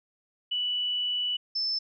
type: tone pair in turn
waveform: sine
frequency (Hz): 2960 / 5274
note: F#7 / E8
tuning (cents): 0 / 0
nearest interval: minor seventh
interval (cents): 1000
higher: second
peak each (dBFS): -26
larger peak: neither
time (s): 0.51-1.37 / 1.55-1.79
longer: first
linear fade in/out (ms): 10
effects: none